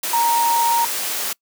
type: tone in noise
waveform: sine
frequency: 934 Hz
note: A#5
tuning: 3 cents sharp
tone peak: -15 dBFS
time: 0.13-0.85 s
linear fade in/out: 5 ms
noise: white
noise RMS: -24 dBFS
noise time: 0.03-1.33 s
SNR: +6 dB
effects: noise-tail reverb RT60 0.1 s tail -25 dB re dry + high-pass 300 Hz 12 dB/octave